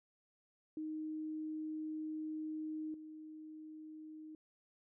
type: tone with level steps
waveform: sine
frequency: 311.1 Hz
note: D#4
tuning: in tune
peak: -39 / -48 dBFS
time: 0.77-4.35 s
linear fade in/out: 2 ms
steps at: 2.94 s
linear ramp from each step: 2 ms
effects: none